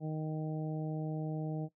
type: harmonic tone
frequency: 155.7 Hz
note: D#3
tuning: 2 cents sharp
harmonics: 1 / 2 / 3 / 4 / 5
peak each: -35 / -41 / -45 / -47 / -49 dBFS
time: 0-1.69 s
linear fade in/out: 50 ms
effects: noise-tail reverb RT60 0.1 s tail -17 dB re dry